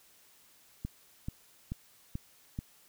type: click train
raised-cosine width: 5 ms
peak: -23 dBFS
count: 5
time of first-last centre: 0.85-2.589 s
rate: 2.3 Hz
effects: white hiss -62 dBFS RMS until 2.88 s